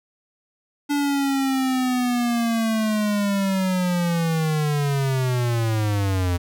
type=linear sweep; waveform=square; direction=down; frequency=290 to 86.4 Hz; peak=-20 dBFS; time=0.89-6.38 s; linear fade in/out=20 ms; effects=none